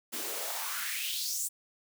white noise with high-pass filter sweep, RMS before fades -35 dBFS, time 0.12-1.49 s, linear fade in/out 20 ms, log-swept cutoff 250 to 8400 Hz, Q 3.5, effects none

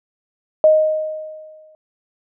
sine tone with exponential decay, 622.3 Hz, D#5, in tune, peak -6 dBFS, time 0.64-1.75 s, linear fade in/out 1 ms, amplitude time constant 240 ms, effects none

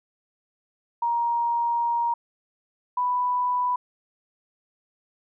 sine tone pair in turn, 941 / 989.6 Hz, A#5 / B5, +16 / +3 cents, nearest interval minor second, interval 87 cents, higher second, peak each -21 dBFS, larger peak neither, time 1.02-2.14 / 2.97-3.76 s, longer first, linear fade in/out 5 ms, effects none

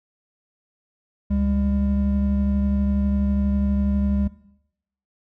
triangle tone pair together, 71.1 / 201.1 Hz, C#2 / G3, +45 / +44 cents, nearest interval octave + tritone, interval 1799 cents, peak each -20 / -19 dBFS, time 1.3-4.28 s, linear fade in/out 10 ms, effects noise-tail reverb RT60 0.8 s tail -18 dB re dry

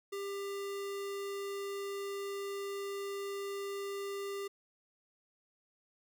square tone, 398 Hz, G4, 26 cents sharp, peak -38 dBFS, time 0.12-4.48 s, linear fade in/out 10 ms, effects none

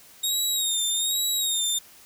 20% pulse tone with vibrato, 3729 Hz, A#7, in tune, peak -17 dBFS, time 0.23-1.79 s, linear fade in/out 10 ms, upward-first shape sine, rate 1.2 Hz, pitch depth 70 cents each way, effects white hiss -51 dBFS RMS until 2.05 s

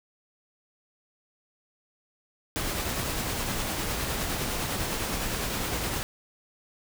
pink noise with tremolo, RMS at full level -29 dBFS, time 2.56-6.03 s, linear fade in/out 0 ms, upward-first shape triangle, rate 9.8 Hz, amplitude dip 30%, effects none

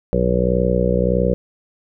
harmonic tone, 61.6 Hz, B1, 4 cents flat, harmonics 1 / 2 / 3 / 4 / 5 / 6 / 7 / 8 / 9, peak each -22 / -25 / -20 / -32 / -30 / -27 / -25 / -20 / -23 dBFS, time 0.13-1.34 s, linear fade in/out 0 ms, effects none

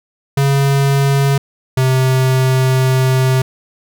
square tone pair in turn, 138.59 / 130.38 Hz, C#3 / C3, 0 / -6 cents, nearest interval minor second, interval 106 cents, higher first, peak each -11 dBFS, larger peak neither, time 0.37-1.38 / 1.77-3.42 s, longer second, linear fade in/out 5 ms, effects none

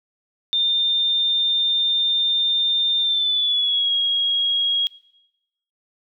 sine tone with pitch glide, 3610 to 3291 Hz, A7 to G#7, +44 to -16 cents, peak -17 dBFS, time 0.53-4.87 s, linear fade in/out 0 ms, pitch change -160 cents, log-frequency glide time 2.99-3.92 s, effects noise-tail reverb RT60 0.9 s tail -21 dB re dry

